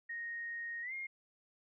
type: tone with pitch glide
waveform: sine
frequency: 1864.7 to 2130 Hz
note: A#6 to C7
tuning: 0 to +30 cents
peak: -39 dBFS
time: 0.09-1.07 s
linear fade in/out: 10 ms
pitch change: +230 cents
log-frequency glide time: 0.82-0.93 s
effects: none